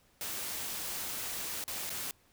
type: noise with dropouts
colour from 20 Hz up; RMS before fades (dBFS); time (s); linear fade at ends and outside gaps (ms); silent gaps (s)
white; -38; 0.21-2.11; 1; 1.64-1.679 / 1.895-1.902
effects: pink hiss -67 dBFS RMS until 2.32 s